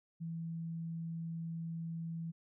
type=tone; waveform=sine; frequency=165.2 Hz; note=E3; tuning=4 cents sharp; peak=-38 dBFS; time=0.2-2.32 s; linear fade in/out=20 ms; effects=none